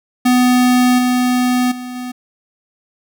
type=tone with level steps; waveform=square; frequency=249.4 Hz; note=B3; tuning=17 cents sharp; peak=-10 / -13 / -26 / -24 dBFS; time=0.25-2.12 s; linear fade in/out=10 ms; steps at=0.98 / 1.71 / 1.95 s; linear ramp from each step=10 ms; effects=none